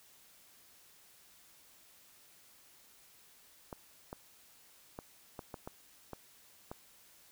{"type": "clicks", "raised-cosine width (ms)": 1, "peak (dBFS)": -28, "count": 8, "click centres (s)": [3.728, 4.129, 4.989, 5.392, 5.542, 5.675, 6.133, 6.715], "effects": ["white hiss -62 dBFS RMS until 7.31 s"]}